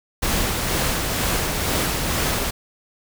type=noise with tremolo; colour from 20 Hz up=pink; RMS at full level=-21 dBFS; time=0.22-2.51 s; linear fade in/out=10 ms; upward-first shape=sine; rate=2.1 Hz; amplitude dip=30%; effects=none